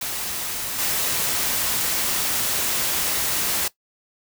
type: noise with level steps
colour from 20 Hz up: white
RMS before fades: -28 / -23 dBFS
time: 0.01-3.68 s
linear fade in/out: 5 ms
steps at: 0.78 s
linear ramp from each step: 20 ms
effects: noise-tail reverb RT60 0.1 s tail -18 dB re dry